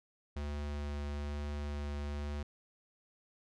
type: tone with vibrato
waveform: square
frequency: 72.8 Hz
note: D2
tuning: 15 cents flat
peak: -37 dBFS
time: 0.36-2.43 s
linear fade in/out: 5 ms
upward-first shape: triangle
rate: 1.1 Hz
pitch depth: 10 cents each way
effects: low-pass 6000 Hz 12 dB/octave